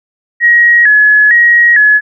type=tone with vibrato; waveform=sine; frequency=1794 Hz; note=A6; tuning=33 cents sharp; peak=-3 dBFS; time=0.4-2.01 s; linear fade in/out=50 ms; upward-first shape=square; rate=1.1 Hz; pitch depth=94 cents each way; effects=none